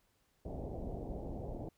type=low-pass noise; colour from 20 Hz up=pink; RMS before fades=-42 dBFS; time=0.45-1.69 s; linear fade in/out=5 ms; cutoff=760 Hz; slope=48 dB/octave; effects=pink hiss -75 dBFS RMS until 1.77 s